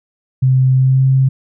sine tone with pitch glide, 130.3 to 132.88 Hz, C3 to C3, -7 to +27 cents, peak -8 dBFS, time 0.42-1.29 s, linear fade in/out 10 ms, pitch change +34 cents, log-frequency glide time 0.74-1.06 s, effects none

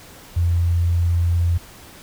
sine tone, 85.9 Hz, F2, 28 cents flat, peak -15 dBFS, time 0.36-1.58 s, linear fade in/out 10 ms, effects pink hiss -43 dBFS RMS until 2.02 s

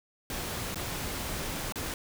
pink noise with dropouts, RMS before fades -35 dBFS, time 0.3-1.94 s, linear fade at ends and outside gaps 1 ms, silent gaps 0.745-0.757 / 1.723-1.757 s, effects none

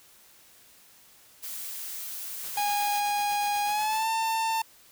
blue noise, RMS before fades -37 dBFS, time 1.42-3.01 s, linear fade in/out 20 ms
white noise with tremolo, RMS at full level -41 dBFS, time 2.43-4.03 s, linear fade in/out 5 ms, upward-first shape sine, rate 8.1 Hz, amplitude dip 55%
45% pulse tone with pitch glide, 822 to 896.4 Hz, G#5 to A5, -18 to +32 cents, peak -25 dBFS, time 2.57-4.62 s, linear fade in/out 5 ms, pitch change +150 cents, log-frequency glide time 3.65-4.08 s
effects white hiss -56 dBFS RMS until 4.91 s

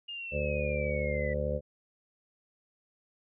sine linear sweep, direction down, 2844 to 1960 Hz, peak -37 dBFS, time 0.08-1.34 s, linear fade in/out 10 ms
harmonic tone, 73.42 Hz, D2, in tune, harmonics 1 / 2 / 3 / 5 / 6 / 7 / 8, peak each -34 / -37 / -40 / -44 / -42 / -33 / -36 dBFS, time 0.31-1.61 s, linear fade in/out 50 ms
effects none

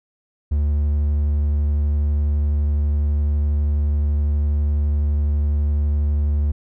triangle tone with vibrato, 73.4 Hz, D2, in tune, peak -14 dBFS, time 0.51-6.52 s, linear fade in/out 10 ms, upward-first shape sine, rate 12 Hz, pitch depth 10 cents each way, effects none

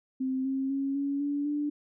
sine tone with pitch steps, 261.6 / 267.7 / 274 / 280.4 / 286.9 / 293.6 Hz, C4 / C4 / C#4 / C#4 / D4 / D4, 0 / +40 / -20 / +20 / -40 / 0 cents, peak -27 dBFS, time 0.2-1.7 s, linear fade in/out 10 ms, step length 250 ms, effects none

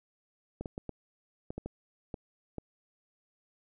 clicks, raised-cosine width 2 ms, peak -24 dBFS, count 9, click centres 0.61 / 0.658 / 0.779 / 0.893 / 1.505 / 1.58 / 1.66 / 2.142 / 2.583 s, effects none

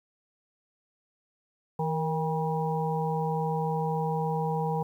harmonic tone with a mistuned harmonic, 160.6 Hz, E3, 45 cents flat, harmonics 1 / 3 / 5 / 6, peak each -29 / -32 / -32 / -35 dBFS, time 1.79-4.83 s, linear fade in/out 5 ms, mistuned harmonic 3, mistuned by -46 cents, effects 10-bit

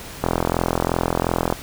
click train, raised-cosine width 1 ms, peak -4 dBFS, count 56, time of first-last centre 0.24-1.525 s, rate 42.8 Hz, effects pink hiss -36 dBFS RMS until 1.62 s

